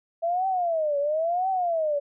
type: tone with vibrato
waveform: sine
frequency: 659.3 Hz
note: E5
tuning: in tune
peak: -22 dBFS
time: 0.22-2 s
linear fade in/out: 20 ms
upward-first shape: triangle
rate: 0.98 Hz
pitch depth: 280 cents each way
effects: none